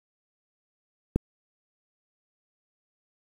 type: click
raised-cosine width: 3 ms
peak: -9 dBFS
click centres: 1.16 s
effects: 7-bit